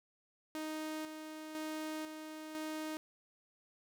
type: tone with tremolo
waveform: sawtooth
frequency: 311.2 Hz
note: D#4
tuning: in tune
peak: -35 dBFS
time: 0.55-2.97 s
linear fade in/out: 0 ms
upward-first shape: square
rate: 1 Hz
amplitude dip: 50%
effects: none